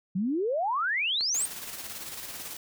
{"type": "exponential sweep", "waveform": "sine", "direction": "up", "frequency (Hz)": [174.5, 9000], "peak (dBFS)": -25, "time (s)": [0.15, 1.46], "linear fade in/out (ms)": 10}
{"type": "click", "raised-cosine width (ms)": 0.2, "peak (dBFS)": -23, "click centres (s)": 1.209}
{"type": "noise with tremolo", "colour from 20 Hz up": "white", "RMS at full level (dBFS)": -38, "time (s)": [1.34, 2.57], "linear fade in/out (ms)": 5, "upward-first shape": "square", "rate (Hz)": 18, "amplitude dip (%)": 35}
{"effects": []}